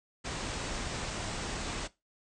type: low-pass noise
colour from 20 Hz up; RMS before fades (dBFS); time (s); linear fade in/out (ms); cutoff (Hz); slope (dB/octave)
pink; -37; 0.24-1.88; 20; 8700; 96
effects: noise-tail reverb RT60 0.2 s tail -17 dB re dry